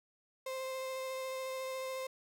35% pulse tone with vibrato, 523.3 Hz, C5, in tune, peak -36 dBFS, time 0.46-2.07 s, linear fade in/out 5 ms, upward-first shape triangle, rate 14 Hz, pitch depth 13 cents each way, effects none

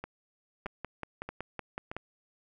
two click trains, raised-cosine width 0.5 ms, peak -21 / -23 dBFS, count 8 / 4, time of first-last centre 0.66-1.966 / 0.04-1.915 s, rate 5.36 / 1.6 Hz, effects none

